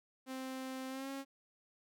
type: tone with pitch glide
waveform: sawtooth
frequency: 261.6 to 272.7 Hz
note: C4 to C#4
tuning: 0 to -28 cents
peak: -37 dBFS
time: 0.26-1.25 s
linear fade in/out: 50 ms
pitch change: +72 cents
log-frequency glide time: 0.88-1.1 s
effects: none